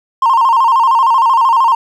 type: tone with vibrato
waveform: triangle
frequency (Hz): 987.8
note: B5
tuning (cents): 0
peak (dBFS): -4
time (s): 0.22-1.75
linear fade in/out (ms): 5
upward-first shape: square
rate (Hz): 13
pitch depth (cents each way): 120
effects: tanh soft clip ceiling -3 dBFS